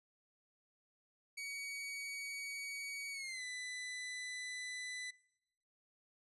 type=tone with pitch glide; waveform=sawtooth; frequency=2254 to 1996.5 Hz; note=C#7 to B6; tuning=+28 to +18 cents; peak=-39 dBFS; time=1.37-5.11 s; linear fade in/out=10 ms; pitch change=-210 cents; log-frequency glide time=3.12-3.43 s; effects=noise-tail reverb RT60 0.9 s tail -22 dB re dry + resampled to 24000 Hz